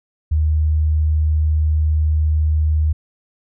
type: tone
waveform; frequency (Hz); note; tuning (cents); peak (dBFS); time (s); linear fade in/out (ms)
sine; 77.2; D#2; -13; -13; 0.31-2.93; 10
effects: none